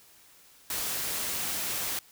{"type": "noise", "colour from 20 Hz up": "white", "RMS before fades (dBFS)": -32, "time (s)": [0.7, 1.99], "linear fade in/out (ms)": 2, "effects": ["white hiss -57 dBFS RMS until 2.11 s"]}